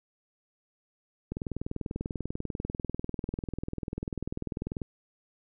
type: click train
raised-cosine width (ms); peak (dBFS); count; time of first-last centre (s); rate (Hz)
3; -20; 72; 1.32-4.818; 20.3
effects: none